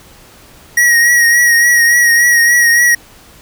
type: tone with vibrato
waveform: square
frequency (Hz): 1896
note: A#6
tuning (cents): +29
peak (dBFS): -7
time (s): 0.77-2.95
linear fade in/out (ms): 5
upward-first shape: triangle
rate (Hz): 3.5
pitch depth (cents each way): 40
effects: pink hiss -41 dBFS RMS until 3.41 s